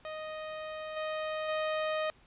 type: tone with level steps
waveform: sawtooth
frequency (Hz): 622.3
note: D#5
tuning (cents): 0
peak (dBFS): -34 / -29 / -26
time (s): 0.05-2.1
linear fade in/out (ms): 0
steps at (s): 0.96 / 1.48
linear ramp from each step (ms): 10
effects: pink hiss -62 dBFS RMS until 2.26 s + resampled to 8000 Hz